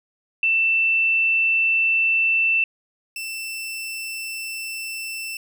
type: tone pair in turn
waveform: sine / sawtooth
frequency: 2670 / 2670 Hz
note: E7 / E7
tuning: +22 / +22 cents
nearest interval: unison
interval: 0 cents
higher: neither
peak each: -16 / -25 dBFS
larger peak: first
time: 0.43-2.64 / 3.16-5.37 s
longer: neither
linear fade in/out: 2 ms
effects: none